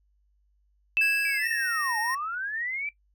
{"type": "tone with exponential decay", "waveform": "sine", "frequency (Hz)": 2637, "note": "E7", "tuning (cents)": 0, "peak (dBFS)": -19, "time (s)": [0.97, 2.35], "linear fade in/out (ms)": 0, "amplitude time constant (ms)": 300}
{"type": "tone with pitch glide", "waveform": "square", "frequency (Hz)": [1654, 1856.6], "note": ["G#6", "A#6"], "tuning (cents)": [-8, -7], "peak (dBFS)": -29, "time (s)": [1.01, 2.15], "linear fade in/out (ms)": 5, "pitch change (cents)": 201, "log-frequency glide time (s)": [1.37, 1.48]}
{"type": "linear two-way sweep", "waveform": "sine", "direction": "down then up", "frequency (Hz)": [2349, 827, 2349], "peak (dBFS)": -29, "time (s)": [1.25, 2.89], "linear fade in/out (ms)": 2, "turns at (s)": 1.99}
{"effects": ["noise-tail reverb RT60 0.1 s tail -17 dB re dry", "added 50 Hz sine -64 dBFS peak until 3.14 s"]}